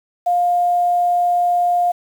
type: tone with quantisation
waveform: sine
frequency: 706 Hz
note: F5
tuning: 19 cents sharp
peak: -13 dBFS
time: 0.26-1.92 s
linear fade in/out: 10 ms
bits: 7
effects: none